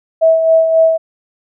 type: tone with tremolo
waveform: sine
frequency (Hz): 649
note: E5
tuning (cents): -27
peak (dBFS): -5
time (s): 0.21-0.98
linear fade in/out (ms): 20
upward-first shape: sine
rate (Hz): 3.7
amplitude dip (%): 50
effects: none